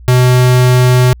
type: tone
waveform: square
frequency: 125.7 Hz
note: B2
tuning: 31 cents sharp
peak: -6 dBFS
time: 0.08-1.13 s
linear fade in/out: 0 ms
effects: added 60 Hz sine -31 dBFS peak until 1.2 s